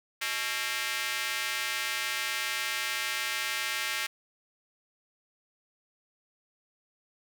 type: tone with high-pass filter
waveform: square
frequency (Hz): 123.47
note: B2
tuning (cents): 0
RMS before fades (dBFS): -32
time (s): 0.21-4.07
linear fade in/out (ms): 10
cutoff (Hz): 2000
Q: 1.5
effects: none